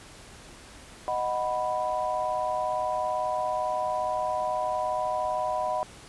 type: chord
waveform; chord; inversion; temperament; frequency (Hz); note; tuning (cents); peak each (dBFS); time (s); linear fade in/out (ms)
sine; B major; first; equal; 622.3 / 740 / 987.8; D#5 / F#5 / B5; 0 / 0 / 0; -30; 1.08-5.83; 0
effects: pink hiss -48 dBFS RMS until 6.08 s + resampled to 24000 Hz